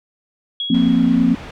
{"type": "tone with exponential decay", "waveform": "sine", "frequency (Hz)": 3322, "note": "G#7", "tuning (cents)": 0, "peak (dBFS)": -19, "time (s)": [0.6, 1.34], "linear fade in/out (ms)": 2, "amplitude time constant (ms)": 160}
{"type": "chord", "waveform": "sine", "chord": "F suspended fourth", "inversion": "none", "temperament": "just", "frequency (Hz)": [174.61, 232.8, 261.9], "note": ["F3", "Bb3", "C4"], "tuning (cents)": [0, -2, 2], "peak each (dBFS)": [-19, -15, -15], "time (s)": [0.7, 1.35], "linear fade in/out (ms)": 5}
{"type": "low-pass noise", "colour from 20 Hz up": "pink", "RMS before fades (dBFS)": -34, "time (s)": [0.74, 1.51], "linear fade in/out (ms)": 5, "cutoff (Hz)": 3000, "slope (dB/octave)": 12}
{"effects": []}